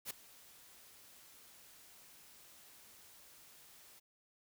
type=noise with ADSR envelope; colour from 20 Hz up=white; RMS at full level=-40 dBFS; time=0.05-4 s; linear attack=54 ms; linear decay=7 ms; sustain=-20 dB; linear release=16 ms; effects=none